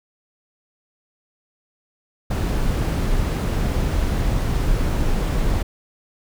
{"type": "noise", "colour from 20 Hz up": "brown", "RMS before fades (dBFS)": -20, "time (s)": [2.3, 5.63], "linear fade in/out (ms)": 10, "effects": []}